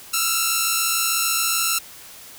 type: tone pair together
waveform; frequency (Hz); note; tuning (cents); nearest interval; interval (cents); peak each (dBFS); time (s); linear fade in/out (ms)
5% pulse; 1311 / 1377.8; E6 / F6; -10 / -24; minor second; 86; -10; 0.13-1.79; 10
effects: white hiss -42 dBFS RMS until 2.38 s